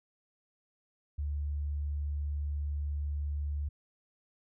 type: tone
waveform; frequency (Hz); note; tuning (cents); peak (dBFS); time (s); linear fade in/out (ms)
sine; 72.9; D2; -12; -31; 1.18-3.69; 10
effects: none